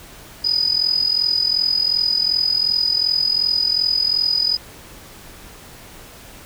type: tone with amplitude modulation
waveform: sine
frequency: 4972 Hz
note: D#8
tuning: 2 cents flat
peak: -12 dBFS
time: 0.44-4.57 s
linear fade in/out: 10 ms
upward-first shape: sine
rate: 42.7 Hz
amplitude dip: 80%
effects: pink hiss -41 dBFS RMS until 6.45 s